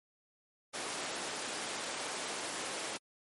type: high-pass noise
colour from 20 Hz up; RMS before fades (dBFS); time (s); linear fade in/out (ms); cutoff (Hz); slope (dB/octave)
pink; -39; 0.73-2.98; 20; 360; 12
effects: MP3 48 kbps